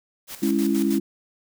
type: noise with tremolo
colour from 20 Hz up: white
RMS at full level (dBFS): -35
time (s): 0.27-1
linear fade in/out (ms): 50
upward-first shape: square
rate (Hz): 6.3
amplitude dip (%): 65
type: chord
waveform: sine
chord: C# minor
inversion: second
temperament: just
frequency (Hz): 207.9 / 277.2 / 332.6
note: G#3 / C#4 / E4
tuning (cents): +2 / 0 / +16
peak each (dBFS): -23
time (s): 0.42-1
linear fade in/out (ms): 10
effects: none